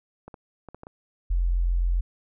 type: clicks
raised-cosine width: 1 ms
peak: -27 dBFS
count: 6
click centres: 0.28 / 0.342 / 0.687 / 0.746 / 0.834 / 0.869 s
type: tone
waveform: sine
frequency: 43.62 Hz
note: F1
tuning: 1 cent flat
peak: -20 dBFS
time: 1.3-2.01 s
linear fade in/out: 10 ms
effects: none